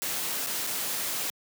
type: noise with dropouts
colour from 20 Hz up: white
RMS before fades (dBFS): -31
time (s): 0.02-1.3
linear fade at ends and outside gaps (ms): 0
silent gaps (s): 0.464-0.47 / 0.667-0.671
effects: high-pass 150 Hz 12 dB/octave